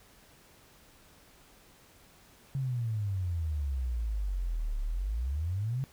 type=exponential two-way sweep; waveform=sine; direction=down then up; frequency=138.59 to 34.99 to 138.59 Hz; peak=-29 dBFS; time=2.55-5.84 s; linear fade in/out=0 ms; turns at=4.8 s; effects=pink hiss -59 dBFS RMS until 5.92 s